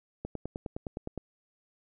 click train, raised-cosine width 2 ms, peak -22 dBFS, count 10, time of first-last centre 0.25-1.177 s, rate 9.71 Hz, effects none

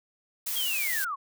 blue noise, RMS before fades -31 dBFS, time 0.46-1.05 s, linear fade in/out 10 ms
sine linear sweep, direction down, 3354 to 1046.5 Hz, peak -29 dBFS, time 0.55-1.16 s, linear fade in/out 20 ms
effects none

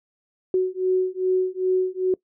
sine beating tone pair, 370 / 372.5 Hz, F#4 / F#4, 0 / +12 cents, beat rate 2.5 Hz, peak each -22 dBFS, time 0.54-2.14 s, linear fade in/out 2 ms, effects noise-tail reverb RT60 0.1 s tail -22 dB re dry

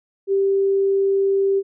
sine tone, 392 Hz, G4, in tune, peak -15 dBFS, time 0.27-1.63 s, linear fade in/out 50 ms, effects none

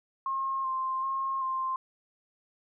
sine tone with vibrato, 1062 Hz, C6, 25 cents sharp, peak -28 dBFS, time 0.26-1.76 s, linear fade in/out 2 ms, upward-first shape square, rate 1.3 Hz, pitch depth 19 cents each way, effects none

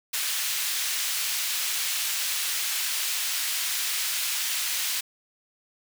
pink high-pass noise, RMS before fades -28 dBFS, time 0.13-5.01 s, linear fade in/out 10 ms, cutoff 2500 Hz, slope 12 dB/octave, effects none

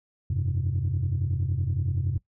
sine chord, F suspended second, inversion none, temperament equal, 87.31 / 98 / 130.81 Hz, F2 / G2 / C3, 0 / 0 / 0 cents, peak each -27 dBFS, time 0.3-2.18 s, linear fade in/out 5 ms, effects noise-tail reverb RT60 0.1 s tail -18 dB re dry + tanh soft clip ceiling -19 dBFS

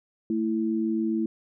sine tone pair together, 222.5 / 329.6 Hz, A3 / E4, +20 / 0 cents, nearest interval perfect fifth, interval 680 cents, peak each -26 dBFS, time 0.3-1.26 s, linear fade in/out 2 ms, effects none

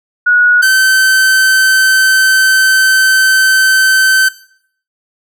sine / 45% pulse tone pair in turn, 1458 / 1540 Hz, F#6 / G6, -26 / -31 cents, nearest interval minor second, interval 95 cents, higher second, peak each -6 dBFS, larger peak neither, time 0.26-0.62 / 0.62-4.29 s, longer second, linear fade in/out 10 ms, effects noise-tail reverb RT60 0.6 s tail -18 dB re dry

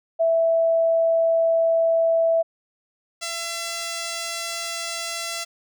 sine / 5% pulse tone pair in turn, 659.3 / 674.7 Hz, E5 / E5, 0 / +40 cents, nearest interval unison, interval 40 cents, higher second, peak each -16 dBFS, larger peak neither, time 0.19-2.43 / 3.21-5.45 s, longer neither, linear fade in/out 20 ms, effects none

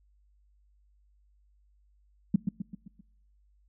sine tone with echo, 197.8 Hz, G3, 16 cents sharp, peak -17 dBFS, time 2.34-2.36 s, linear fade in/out 5 ms, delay 130 ms, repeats 5, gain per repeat -6 dB, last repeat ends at 3.01 s, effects noise-tail reverb RT60 0.9 s tail -25 dB re dry + added 50 Hz sine -62 dBFS peak until 3.68 s

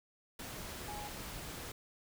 sine tone in noise, 830.6 Hz, G#5, in tune, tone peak -44 dBFS, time 0.88-1.08 s, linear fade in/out 5 ms, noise pink, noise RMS -45 dBFS, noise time 0.39-1.72 s, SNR -2 dB, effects none

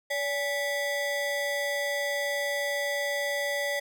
square ring-modulated tone, 698.5 Hz, F5, in tune, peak -25 dBFS, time 0.1-3.8 s, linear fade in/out 10 ms, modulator 1270 Hz, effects none

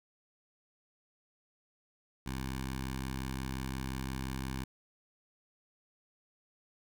10% pulse tone with notch filter, 65.7 Hz, C2, 8 cents sharp, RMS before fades -38 dBFS, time 2.26-4.64 s, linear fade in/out 5 ms, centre 480 Hz, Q 0.94, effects none

